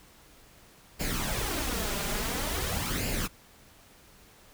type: noise with flanger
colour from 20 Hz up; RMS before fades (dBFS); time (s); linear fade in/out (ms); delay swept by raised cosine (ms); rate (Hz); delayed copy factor
pink; -31; 0.99-3.28; 20; 0.41 to 5.01; 0.48; +0.6
effects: pink hiss -56 dBFS RMS until 4.53 s